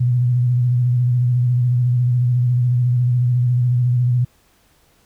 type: tone with vibrato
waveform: sine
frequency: 123.2 Hz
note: B2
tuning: 4 cents flat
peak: -13 dBFS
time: 0-4.25 s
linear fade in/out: 10 ms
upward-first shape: square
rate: 14 Hz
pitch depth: 31 cents each way
effects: pink hiss -57 dBFS RMS until 5.05 s